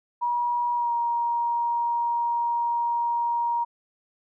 sine tone with pitch glide, 960 to 943.5 Hz, B5 to A#5, -49 to +21 cents, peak -22 dBFS, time 0.21-3.65 s, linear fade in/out 20 ms, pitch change -30 cents, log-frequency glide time 0.75-0.92 s, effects none

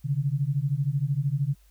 sine beating tone pair, 134.1 / 147.1 Hz, C3 / D3, +43 / +3 cents, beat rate 13 Hz, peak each -26 dBFS, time 0.04-1.55 s, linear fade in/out 20 ms, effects added 50 Hz sine -55 dBFS peak until 1.7 s + white hiss -65 dBFS RMS until 1.7 s

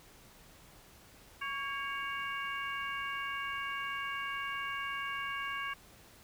harmonic tone with a mistuned harmonic, 559 Hz, C#5, 14 cents sharp, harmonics 2 / 3 / 4 / 5, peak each -39 / -40 / -42 / -43 dBFS, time 1.41-5.74 s, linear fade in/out 10 ms, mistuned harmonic 3, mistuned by -46 cents, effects pink hiss -58 dBFS RMS until 6.23 s

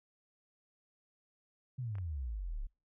sine exponential sweep, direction down, 133.9 to 31.36 Hz, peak -36 dBFS, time 1.78-2.67 s, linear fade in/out 10 ms
clicks, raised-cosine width 0.5 ms, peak -39 dBFS, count 2, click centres 1.954 / 1.984 s
effects noise-tail reverb RT60 0.3 s tail -26 dB re dry

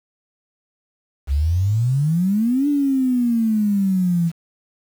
sine exponential two-way sweep, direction up then down, 65.3 to 293.5 to 164.5 Hz, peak -15 dBFS, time 1.27-4.32 s, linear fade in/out 50 ms, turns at 2.68 s, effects 7-bit

